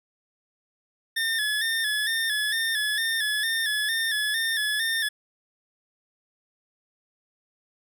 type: tone with vibrato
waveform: 25% pulse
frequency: 1760 Hz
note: A6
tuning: in tune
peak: -20 dBFS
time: 1.16-5.09 s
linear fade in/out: 10 ms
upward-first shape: square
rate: 2.2 Hz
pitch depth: 52 cents each way
effects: none